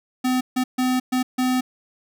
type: tone bursts at uneven times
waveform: square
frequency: 254.5 Hz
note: C4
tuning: 48 cents flat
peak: -19 dBFS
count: 5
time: 0.24-0.41 / 0.56-0.64 / 0.78-1 / 1.12-1.23 / 1.38-1.61 s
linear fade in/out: 10 ms
effects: none